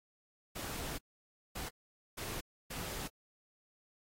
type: noise bursts at uneven times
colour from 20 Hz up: pink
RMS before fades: -42 dBFS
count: 4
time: 0.55-0.98 / 1.55-1.69 / 2.17-2.41 / 2.7-3.08 s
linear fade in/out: 10 ms
effects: AAC 48 kbps